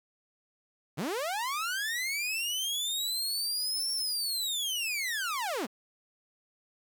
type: linear two-way sweep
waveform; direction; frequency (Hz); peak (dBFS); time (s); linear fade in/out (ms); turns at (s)
sawtooth; up then down; 116.9 to 5490 to 176.2; -27; 0.97-5.67; 20; 3.92
effects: 9-bit